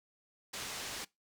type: low-pass noise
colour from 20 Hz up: white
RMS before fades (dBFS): -42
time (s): 0.53-1.05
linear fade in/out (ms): 10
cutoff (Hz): 6500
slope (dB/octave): 12
effects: noise-tail reverb RT60 0.2 s tail -23 dB re dry